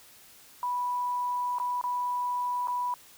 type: tone with dropouts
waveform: sine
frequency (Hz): 984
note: B5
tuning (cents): -7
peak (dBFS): -27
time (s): 0.63-2.94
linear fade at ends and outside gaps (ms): 1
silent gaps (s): 1.585-1.599 / 1.813-1.839 / 2.673-2.682
effects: white hiss -54 dBFS RMS until 3.17 s